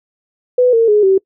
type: tone with pitch steps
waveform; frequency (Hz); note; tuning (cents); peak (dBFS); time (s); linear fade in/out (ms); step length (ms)
sine; 498.2 / 456.9 / 418.9 / 384.2; B4 / A#4 / G#4 / G4; +15 / -35 / +15 / -35; -7; 0.58-1.18; 5; 150
effects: noise-tail reverb RT60 0.1 s tail -24 dB re dry